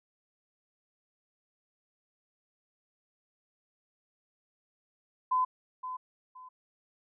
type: tone with echo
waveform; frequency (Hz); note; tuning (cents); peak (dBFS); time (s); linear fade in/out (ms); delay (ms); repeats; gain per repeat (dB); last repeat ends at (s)
sine; 1016; B5; +49; -24; 5.31-5.45; 10; 520; 2; -11; 6.49
effects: none